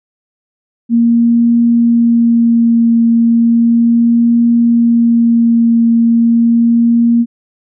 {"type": "tone with vibrato", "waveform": "sine", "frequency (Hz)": 233.1, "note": "A#3", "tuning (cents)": 0, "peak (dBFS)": -6, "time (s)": [0.89, 7.26], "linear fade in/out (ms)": 50, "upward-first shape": "triangle", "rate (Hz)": 0.35, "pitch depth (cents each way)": 15, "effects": []}